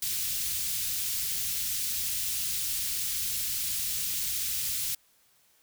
white band-stop noise, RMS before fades -31 dBFS, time 0.02-4.95 s, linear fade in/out 5 ms, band 120 to 3100 Hz, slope 12 dB/octave, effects white hiss -65 dBFS RMS until 5.62 s

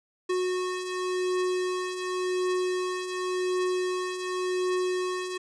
square beating tone pair, 365.4 / 366.3 Hz, F#4 / F#4, -22 / -17 cents, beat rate 0.9 Hz, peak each -35 / -28 dBFS, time 0.29-5.38 s, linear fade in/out 10 ms, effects resampled to 22050 Hz

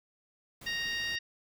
pink noise, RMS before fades -49 dBFS, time 0.61-1.16 s, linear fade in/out 5 ms
harmonic tone, 932.3 Hz, A#5, in tune, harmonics 2 / 3 / 4 / 5 / 6, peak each -34 / -38 / -40 / -42 / -44 dBFS, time 0.66-1.19 s, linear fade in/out 10 ms
effects none

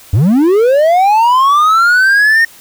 triangle linear sweep, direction up, 83 to 1853 Hz, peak -4 dBFS, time 0.13-2.45 s, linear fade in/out 5 ms, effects white hiss -39 dBFS RMS until 2.6 s

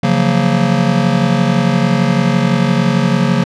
square chord, Gb major seventh, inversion second, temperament just, 138.75 / 173.43 / 185 / 231.2 Hz, Db3 / F3 / Gb3 / Bb3, +2 / -12 / 0 / -14 cents, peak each -17 dBFS, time 0.03-3.44 s, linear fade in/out 5 ms, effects low-pass 5000 Hz 12 dB/octave

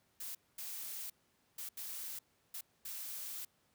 blue noise bursts at uneven times, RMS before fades -44 dBFS, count 6, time 0.2-0.35 / 0.58-1.1 / 1.58-1.69 / 1.77-2.19 / 2.54-2.61 / 2.85-3.45 s, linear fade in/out 5 ms, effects pink hiss -74 dBFS RMS until 3.74 s + high-pass 80 Hz 12 dB/octave

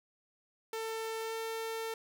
sawtooth tone with pitch glide, 446.9 to 450 Hz, A4 to A4, +27 to +39 cents, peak -32 dBFS, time 0.73-1.94 s, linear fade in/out 2 ms, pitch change +12 cents, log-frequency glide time 1.19-1.38 s, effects none

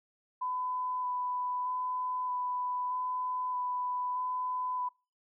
sine tone with vibrato, 1000 Hz, B5, 21 cents sharp, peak -31 dBFS, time 0.41-4.89 s, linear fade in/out 10 ms, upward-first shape square, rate 0.8 Hz, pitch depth 9 cents each way, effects noise-tail reverb RT60 0.3 s tail -24 dB re dry

